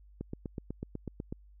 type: click train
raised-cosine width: 3 ms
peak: -24 dBFS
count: 10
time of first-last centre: 0.21-1.325 s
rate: 8.07 Hz
effects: added 50 Hz sine -54 dBFS peak until 1.6 s